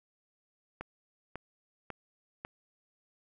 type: click train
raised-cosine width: 0.5 ms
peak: -24 dBFS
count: 4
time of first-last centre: 0.81-2.449 s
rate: 1.83 Hz
effects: none